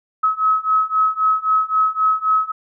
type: beating tone pair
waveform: sine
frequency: 1281 / 1284.8 Hz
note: E6 / E6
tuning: -50 / -45 cents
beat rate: 3.8 Hz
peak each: -18 / -17 dBFS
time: 0.23-2.52 s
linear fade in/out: 10 ms
effects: none